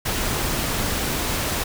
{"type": "noise", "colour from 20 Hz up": "pink", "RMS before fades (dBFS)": -24, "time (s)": [0.05, 1.64], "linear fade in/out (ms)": 10, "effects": []}